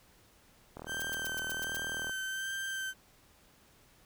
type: click train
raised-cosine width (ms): 1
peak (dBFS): -29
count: 54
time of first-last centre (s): 0.77-2.095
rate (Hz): 40
type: tone with vibrato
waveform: 35% pulse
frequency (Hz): 1558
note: G6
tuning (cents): -11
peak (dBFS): -33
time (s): 0.86-2.94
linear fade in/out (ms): 50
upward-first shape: sine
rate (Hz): 1.3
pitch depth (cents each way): 18
type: noise bursts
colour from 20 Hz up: blue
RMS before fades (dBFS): -40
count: 7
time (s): 1-1.768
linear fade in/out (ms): 5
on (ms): 24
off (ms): 100
effects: pink hiss -63 dBFS RMS until 4.05 s

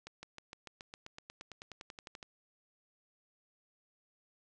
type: accelerating click train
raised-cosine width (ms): 0.2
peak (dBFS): -29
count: 20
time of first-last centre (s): 0.07-2.228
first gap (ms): 160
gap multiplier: 0.96
effects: resampled to 24000 Hz

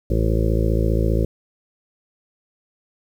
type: harmonic tone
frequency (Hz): 55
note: A1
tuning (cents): 0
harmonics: 1 / 2 / 3 / 4 / 6 / 7 / 8 / 9 / 10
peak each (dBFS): -19 / -22 / -27 / -28 / -27 / -28 / -31 / -30 / -31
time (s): 0.1-1.25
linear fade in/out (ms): 5
effects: 8-bit

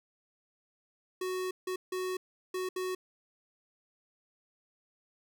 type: tone bursts at uneven times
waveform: square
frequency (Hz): 370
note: F#4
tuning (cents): 0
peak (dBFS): -33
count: 5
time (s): 1.21-1.51 / 1.67-1.76 / 1.92-2.17 / 2.54-2.69 / 2.76-2.95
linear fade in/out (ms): 5
effects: none

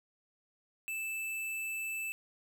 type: tone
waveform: square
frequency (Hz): 2637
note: E7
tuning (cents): 0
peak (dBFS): -36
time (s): 0.88-2.12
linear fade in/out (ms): 0
effects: none

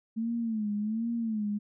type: tone with vibrato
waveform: sine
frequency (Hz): 220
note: A3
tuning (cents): 0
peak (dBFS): -28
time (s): 0.16-1.59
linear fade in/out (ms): 20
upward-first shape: sine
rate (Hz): 1.3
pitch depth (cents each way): 110
effects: none

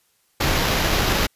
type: noise with sample-and-hold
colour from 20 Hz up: pink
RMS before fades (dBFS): -20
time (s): 0.4-1.27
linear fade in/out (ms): 10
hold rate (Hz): 8820
effects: white hiss -64 dBFS RMS until 1.35 s + resampled to 32000 Hz

